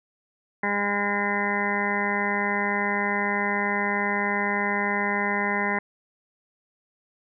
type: harmonic tone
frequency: 203.3 Hz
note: G#3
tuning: 37 cents flat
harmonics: 1 / 2 / 3 / 4 / 5 / 7 / 8 / 9 / 10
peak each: -30 / -32 / -35 / -31 / -31 / -36 / -36 / -29 / -29 dBFS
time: 0.63-5.79 s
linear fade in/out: 5 ms
effects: none